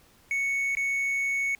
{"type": "tone with dropouts", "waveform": "triangle", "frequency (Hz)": 2217, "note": "C#7", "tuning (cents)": 0, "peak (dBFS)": -23, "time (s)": [0.31, 1.55], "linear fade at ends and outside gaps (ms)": 1, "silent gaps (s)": [0.751, 0.77], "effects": ["pink hiss -59 dBFS RMS until 1.59 s"]}